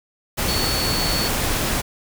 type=tone in noise; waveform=sine; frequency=4435 Hz; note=C#8; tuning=in tune; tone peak=-24 dBFS; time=0.47-1.29 s; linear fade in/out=20 ms; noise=pink; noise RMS=-22 dBFS; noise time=0.37-1.82 s; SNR=-5 dB; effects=none